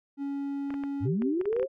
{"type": "tone", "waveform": "triangle", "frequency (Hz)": 279.8, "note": "C#4", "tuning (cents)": 16, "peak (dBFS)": -28, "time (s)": [0.17, 1.09], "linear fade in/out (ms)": 50}
{"type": "clicks", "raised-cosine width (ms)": 0.5, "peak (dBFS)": -26, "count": 10, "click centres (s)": [0.705, 0.741, 0.837, 1.221, 1.413, 1.456, 1.529, 1.565, 1.597, 1.629]}
{"type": "linear sweep", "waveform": "sine", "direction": "up", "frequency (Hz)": [81, 554.4], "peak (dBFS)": -25, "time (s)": [1, 1.68], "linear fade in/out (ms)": 50}
{"type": "tone with tremolo", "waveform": "sine", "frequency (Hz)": 388.7, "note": "G4", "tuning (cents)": -15, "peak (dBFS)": -28, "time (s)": [1.05, 1.66], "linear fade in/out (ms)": 10, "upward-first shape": "triangle", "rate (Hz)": 5.7, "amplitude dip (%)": 100}
{"effects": []}